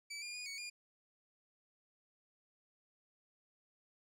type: tone with pitch steps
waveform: 20% pulse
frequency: 2308 / 2411 / 2455 / 2235 / 2418 Hz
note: D7 / D7 / D#7 / C#7 / D7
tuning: -31 / +45 / -24 / +14 / +50 cents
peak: -38 dBFS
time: 0.1-0.7 s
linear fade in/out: 10 ms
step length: 120 ms
effects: low-pass 12000 Hz 12 dB/octave